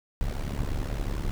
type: noise with amplitude modulation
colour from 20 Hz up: brown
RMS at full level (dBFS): -26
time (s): 0.21-1.31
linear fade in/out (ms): 0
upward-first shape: sine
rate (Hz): 71.3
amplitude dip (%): 80
effects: none